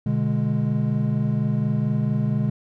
triangle chord, G# diminished, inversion first, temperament equal with one note detuned, 122.55 / 146.83 / 207.7 Hz, B2 / D3 / G#3, -13 / 0 / 0 cents, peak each -22 dBFS, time 0.06-2.5 s, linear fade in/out 5 ms, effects none

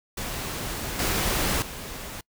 pink noise with level steps, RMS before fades -32 / -25 / -37 dBFS, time 0.17-2.21 s, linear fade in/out 5 ms, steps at 0.99 / 1.62 s, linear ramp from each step 2 ms, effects noise-tail reverb RT60 0.1 s tail -26 dB re dry

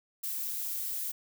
violet noise, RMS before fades -35 dBFS, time 0.23-1.12 s, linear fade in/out 10 ms, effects none

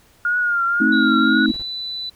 sine tone with vibrato, 1418 Hz, F6, 26 cents sharp, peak -16 dBFS, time 0.25-1.46 s, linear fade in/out 2 ms, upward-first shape triangle, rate 1.9 Hz, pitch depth 65 cents each way
sine chord, A diminished, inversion none, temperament just, 220 / 264 / 316.8 Hz, A3 / C4 / Eb4, 0 / +16 / +31 cents, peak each -19 dBFS, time 0.8-1.52 s, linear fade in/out 10 ms
sine tone with pitch glide, 3900 to 3984 Hz, B7 to B7, -23 to +14 cents, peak -25 dBFS, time 0.92-2.1 s, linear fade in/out 10 ms, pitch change +37 cents, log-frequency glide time 1.44-1.65 s
brown noise bursts, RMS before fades -36 dBFS, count 3, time 1.48-1.625 s, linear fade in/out 2 ms, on 31 ms, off 26 ms
effects pink hiss -54 dBFS RMS until 2.15 s

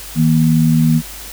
sine tone pair together, 157.84 / 236.5 Hz, D#3 / A#3, +25 / +25 cents, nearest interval perfect fifth, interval 700 cents, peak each -11 / -13 dBFS, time 0.15-1.02 s, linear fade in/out 50 ms, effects added 50 Hz sine -36 dBFS peak until 1.32 s + white hiss -32 dBFS RMS until 1.32 s

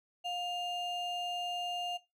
triangle ring-modulated tone, 1760 Hz, A6, in tune, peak -29 dBFS, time 0.24-1.98 s, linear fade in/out 20 ms, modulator 1050 Hz, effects noise-tail reverb RT60 0.2 s tail -18 dB re dry

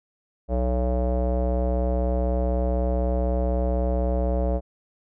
square tone with low-pass filter, 62 Hz, B1, 7 cents sharp, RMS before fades -23 dBFS, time 0.48-4.61 s, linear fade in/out 50 ms, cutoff 610 Hz, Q 5.4, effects none

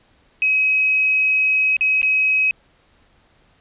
sine tone with dropouts, 2544 Hz, D#7, 38 cents sharp, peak -14 dBFS, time 0.42-2.51 s, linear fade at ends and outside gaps 1 ms, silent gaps 1.767-1.809 / 2.016-2.029 s, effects pink hiss -57 dBFS RMS until 3.6 s + resampled to 8000 Hz

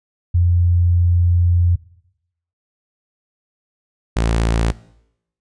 sine / sawtooth tone pair in turn, 87.31 / 56.34 Hz, F2 / A1, 0 / +42 cents, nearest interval minor sixth, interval 758 cents, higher first, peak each -11 dBFS, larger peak neither, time 0.34-1.76 / 4.16-4.72 s, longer first, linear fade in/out 10 ms, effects noise-tail reverb RT60 0.8 s tail -20 dB re dry + resampled to 22050 Hz

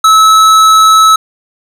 sine tone with hard clipping, 1299 Hz, E6, 26 cents flat, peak -4 dBFS, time 0.04-1.16 s, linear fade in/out 5 ms, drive 14 dB, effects none

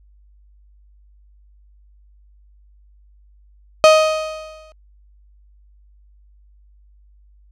35% pulse tone with exponential decay, 626 Hz, D#5, 10 cents sharp, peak -3 dBFS, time 3.84-4.72 s, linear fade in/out 0 ms, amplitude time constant 190 ms, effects added 50 Hz sine -48 dBFS peak until 7.51 s + low-pass 6000 Hz 12 dB/octave

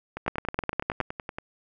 two click trains, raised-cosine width 0.5 ms, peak -18 / -9 dBFS, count 14 / 8, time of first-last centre 0.17-1.385 / 0.28-1.003 s, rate 10.7 / 9.68 Hz, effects none

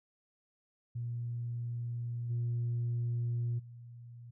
sine tone with level steps, 119 Hz, A#2, 36 cents sharp, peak -34 / -29 / -47 dBFS, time 0.95-4.31 s, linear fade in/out 10 ms, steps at 2.29 / 3.58 s, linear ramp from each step 20 ms, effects tanh soft clip ceiling -28 dBFS

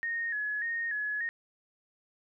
sine tone with vibrato, 1772 Hz, A6, 12 cents sharp, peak -30 dBFS, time 0.03-1.29 s, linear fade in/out 0 ms, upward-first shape square, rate 1.7 Hz, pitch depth 77 cents each way, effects none

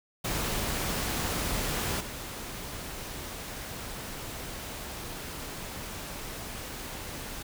pink noise with level steps, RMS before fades -31 / -39 dBFS, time 0.24-7.43 s, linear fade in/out 10 ms, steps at 2 s, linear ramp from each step 10 ms, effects none

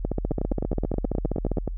two click trains, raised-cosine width 2 ms, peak -12 / -13 dBFS, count 24 / 14, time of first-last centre 0.05-1.583 / 0.31-1.677 s, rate 15 / 9.51 Hz, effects added 41 Hz sine -28 dBFS peak until 1.77 s

